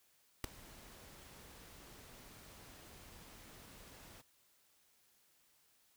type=noise with ADSR envelope; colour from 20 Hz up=pink; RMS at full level=-33 dBFS; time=0.44-4.22 s; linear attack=3 ms; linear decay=4 ms; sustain=-24 dB; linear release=16 ms; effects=white hiss -72 dBFS RMS until 5.96 s